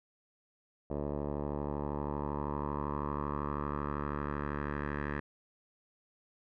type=tone with low-pass filter sweep; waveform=10% pulse; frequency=72.7 Hz; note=D2; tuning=17 cents flat; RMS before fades=-36 dBFS; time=0.9-5.2 s; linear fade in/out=5 ms; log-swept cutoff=670 to 1700 Hz; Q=3.7; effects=none